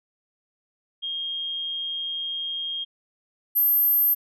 sine tone pair in turn, 3234 / 12936 Hz, G#7 / G#9, -47 / -47 cents, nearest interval 2 octaves, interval 2400 cents, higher second, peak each -27 / -17 dBFS, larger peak second, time 1.02-2.85 / 3.55-4.15 s, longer first, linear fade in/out 20 ms, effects none

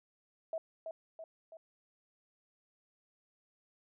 sine tone with echo, 648 Hz, E5, 30 cents flat, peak -34 dBFS, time 0.53-0.58 s, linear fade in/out 2 ms, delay 330 ms, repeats 3, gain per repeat -5 dB, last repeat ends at 1.57 s, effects none

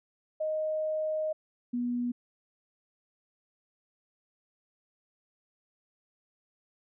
sine tone pair in turn, 622.3 / 243.1 Hz, D#5 / B3, 0 / -27 cents, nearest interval octave + major third, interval 1627 cents, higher first, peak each -28 dBFS, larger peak neither, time 0.4-1.33 / 1.73-2.12 s, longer first, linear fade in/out 10 ms, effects none

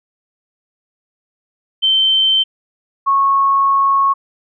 sine tone pair in turn, 3103 / 1099.1 Hz, G7 / C#6, -18 / -15 cents, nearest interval octave + tritone, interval 1797 cents, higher first, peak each -10 dBFS, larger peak neither, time 1.82-2.44 / 3.06-4.14 s, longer second, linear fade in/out 20 ms, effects none

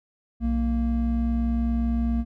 triangle tone pair together, 61.26 / 231.3 Hz, B1 / A#3, -13 / -13 cents, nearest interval octave + major seventh, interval 2300 cents, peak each -22 dBFS, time 0.4-2.25 s, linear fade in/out 50 ms, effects none

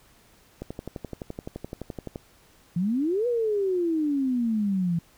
click train, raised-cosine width 2 ms, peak -20 dBFS, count 19, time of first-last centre 0.62-2.158 s, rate 11.7 Hz
sine exponential two-way sweep, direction up then down, 164.81 to 493.9 to 164.81 Hz, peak -22 dBFS, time 2.76-4.99 s, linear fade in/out 5 ms, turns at 3.27 s
effects pink hiss -58 dBFS RMS until 5.17 s

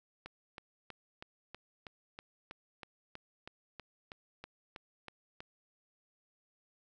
click train, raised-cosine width 0.3 ms, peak -29 dBFS, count 17, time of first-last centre 0.26-5.405 s, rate 3.11 Hz, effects none

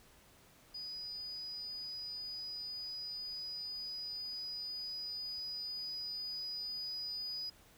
sine tone with level ramp, 4949 Hz, D#8, 10 cents flat, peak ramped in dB -41 to -37 dBFS, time 0.74-7.5 s, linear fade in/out 10 ms, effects tanh soft clip ceiling -35 dBFS + pink hiss -63 dBFS RMS until 7.77 s

